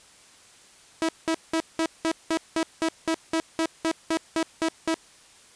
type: tone bursts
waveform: sawtooth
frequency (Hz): 324.6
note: E4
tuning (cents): -27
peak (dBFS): -18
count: 16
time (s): 1.02-4.942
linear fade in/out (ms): 0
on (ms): 67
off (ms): 190
effects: white hiss -53 dBFS RMS until 5.55 s + resampled to 22050 Hz